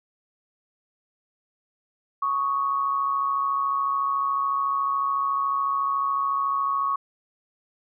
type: tone pair together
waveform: sine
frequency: 1112 / 1245.9 Hz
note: C#6 / D#6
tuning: +5 / +2 cents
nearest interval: major second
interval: 197 cents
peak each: -22 / -32 dBFS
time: 2.22-6.96 s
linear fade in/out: 5 ms
effects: none